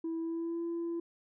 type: tone with pitch glide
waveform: sine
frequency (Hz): 328 to 337.8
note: E4 to E4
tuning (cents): -9 to +42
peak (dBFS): -31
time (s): 0.04-1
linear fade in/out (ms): 5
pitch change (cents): +51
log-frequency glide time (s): 0.19-0.62
effects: tanh soft clip ceiling -31 dBFS